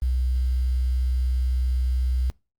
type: tone with quantisation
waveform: sine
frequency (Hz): 63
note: B1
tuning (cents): +35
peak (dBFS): -20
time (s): 0.02-2.3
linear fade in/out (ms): 0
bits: 8
effects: noise-tail reverb RT60 0.3 s tail -26 dB re dry + Opus 32 kbps